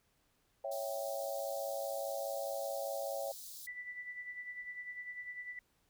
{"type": "chord", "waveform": "sine", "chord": "C# diminished", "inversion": "none", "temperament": "equal", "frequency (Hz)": [554.4, 659.3, 784], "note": ["C#5", "E5", "G5"], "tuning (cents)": [0, 0, 0], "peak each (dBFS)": [-39, -41, -44], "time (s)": [0.64, 3.32], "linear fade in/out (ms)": 5}
{"type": "high-pass noise", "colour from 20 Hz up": "white", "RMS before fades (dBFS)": -49, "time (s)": [0.71, 3.67], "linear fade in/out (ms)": 10, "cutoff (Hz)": 3700, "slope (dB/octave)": 48}
{"type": "tone with tremolo", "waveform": "sine", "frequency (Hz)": 1975.5, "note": "B6", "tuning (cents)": 0, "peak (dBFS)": -40, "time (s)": [3.67, 5.59], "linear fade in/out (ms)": 2, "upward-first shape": "sine", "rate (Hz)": 10, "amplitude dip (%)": 60}
{"effects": ["pink hiss -75 dBFS RMS until 5.89 s"]}